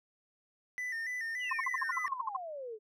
triangle tone with vibrato, 1905 Hz, A#6, 37 cents sharp, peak -33 dBFS, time 0.78-2.08 s, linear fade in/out 0 ms, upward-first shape square, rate 3.5 Hz, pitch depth 78 cents each way
sine exponential sweep, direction down, 3055 to 415.3 Hz, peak -39 dBFS, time 1.39-2.79 s, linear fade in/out 50 ms
sine tone bursts, 1055 Hz, C6, 14 cents sharp, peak -29 dBFS, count 12, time 1.51-2.366 s, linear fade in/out 5 ms, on 20 ms, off 56 ms
effects none

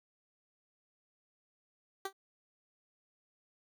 15% pulse tone with exponential decay, 388.5 Hz, G4, 16 cents flat, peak -26 dBFS, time 2.05-2.13 s, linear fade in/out 5 ms, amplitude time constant 17 ms, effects none

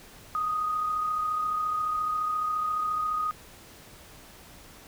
sine tone with amplitude modulation, 1244.5 Hz, D#6, in tune, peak -24 dBFS, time 0.35-3.31 s, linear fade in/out 0 ms, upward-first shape sine, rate 34.4 Hz, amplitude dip 35%, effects pink hiss -50 dBFS RMS until 4.87 s

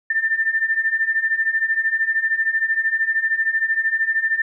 sine beating tone pair, 1782 / 1795 Hz, A6 / A6, +22 / +34 cents, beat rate 13 Hz, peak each -22 / -19 dBFS, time 0.1-4.42 s, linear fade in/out 5 ms, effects none

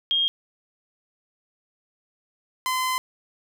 sine / sawtooth tone pair in turn, 3234 / 1026.6 Hz, G#7 / C6, -47 / -33 cents, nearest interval octave + minor sixth, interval 1986 cents, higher first, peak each -19 dBFS, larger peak neither, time 0.11-0.28 / 2.66-2.98 s, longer second, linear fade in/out 0 ms, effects none

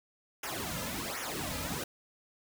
pink noise with flanger, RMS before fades -37 dBFS, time 0.43-1.84 s, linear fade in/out 5 ms, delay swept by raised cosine 0.23 to 2.73 ms, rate 1.3 Hz, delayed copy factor -0.9, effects none

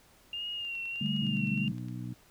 sine tone with vibrato, 2794 Hz, F7, in tune, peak -34 dBFS, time 0.33-1.68 s, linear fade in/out 2 ms, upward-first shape sine, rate 1.5 Hz, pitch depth 48 cents each way
click train, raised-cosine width 0.2 ms, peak -37 dBFS, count 13, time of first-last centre 0.65-1.885 s, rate 9.72 Hz
sine chord, D suspended fourth, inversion none, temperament equal with one note detuned, 146.83 / 196 / 217.1 Hz, D3 / G3 / A3, 0 / 0 / -23 cents, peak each -34 / -33 / -33 dBFS, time 1.01-1.72 s, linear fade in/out 5 ms
harmonic tone, 61.3 Hz, B1, 12 cents flat, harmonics 2 / 3 / 4 / 5, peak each -38 / -42 / -44 / -46 dBFS, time 1.21-2.14 s, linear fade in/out 10 ms
effects pink hiss -61 dBFS RMS until 2.3 s

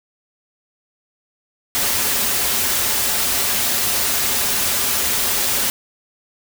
white noise with comb filter, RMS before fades -19 dBFS, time 1.75-5.7 s, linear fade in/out 0 ms, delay 6.3 ms, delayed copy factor -0.5, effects none

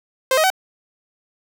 sawtooth tone with pitch steps, 523 / 629.2 / 756.9 Hz, C5 / D#5 / F#5, -1 / +19 / +39 cents, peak -10 dBFS, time 0.31-0.502 s, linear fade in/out 2 ms, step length 64 ms, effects none

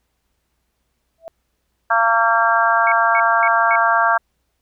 sine tone with exponential growth, 659 Hz, E5, 1 cent flat, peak -26 dBFS, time 1.18-1.28 s, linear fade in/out 0 ms, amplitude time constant 21 ms
harmonic tone, 228.6 Hz, A#3, 34 cents flat, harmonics 3 / 4 / 5 / 6 / 7, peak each -19 / -19 / -19 / -19 / -19 dBFS, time 1.9-4.18 s, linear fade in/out 10 ms
sine tone bursts, 2217 Hz, C#7, in tune, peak -19 dBFS, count 4, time 2.87-3.756 s, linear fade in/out 2 ms, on 49 ms, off 230 ms
effects added 60 Hz sine -70 dBFS peak until 4.61 s + pink hiss -71 dBFS RMS until 4.61 s

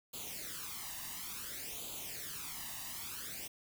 white noise with flanger, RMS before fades -44 dBFS, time 0.13-3.48 s, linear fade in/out 10 ms, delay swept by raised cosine 0.27 to 1.07 ms, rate 0.57 Hz, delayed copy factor +0.75, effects none

